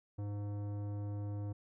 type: tone with tanh clipping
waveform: sine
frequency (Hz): 102.5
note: G#2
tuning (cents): -22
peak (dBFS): -39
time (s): 0.18-1.53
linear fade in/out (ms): 10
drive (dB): 15
effects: none